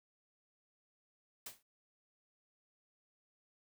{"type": "noise with exponential decay", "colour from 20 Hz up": "white", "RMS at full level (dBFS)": -42, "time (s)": [1.46, 1.63], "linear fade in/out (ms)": 5, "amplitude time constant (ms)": 35, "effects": []}